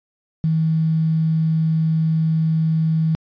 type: tone with quantisation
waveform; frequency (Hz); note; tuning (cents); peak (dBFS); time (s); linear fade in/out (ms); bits
sine; 160.1; D#3; +50; -15; 0.44-3.15; 0; 7
effects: resampled to 11025 Hz